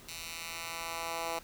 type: tone with high-pass filter sweep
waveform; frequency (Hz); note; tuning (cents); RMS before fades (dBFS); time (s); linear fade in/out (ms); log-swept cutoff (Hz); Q
10% pulse; 166.1; E3; +13; -39; 0.08-1.39; 5; 3300 to 600; 0.87
effects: pink hiss -54 dBFS RMS until 1.43 s